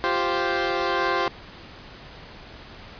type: chord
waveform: 15% pulse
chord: F suspended second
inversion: none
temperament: equal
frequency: 349.2 / 392 / 523.3 Hz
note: F4 / G4 / C5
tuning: 0 / 0 / 0 cents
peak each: -20 dBFS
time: 0.04-1.28 s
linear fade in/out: 0 ms
effects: pink hiss -43 dBFS RMS until 2.99 s + resampled to 11025 Hz